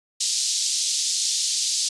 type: band-pass noise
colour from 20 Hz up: white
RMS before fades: -24 dBFS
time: 0.2-1.89 s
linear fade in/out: 10 ms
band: 3900 to 7400 Hz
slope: 24 dB/octave
effects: resampled to 24000 Hz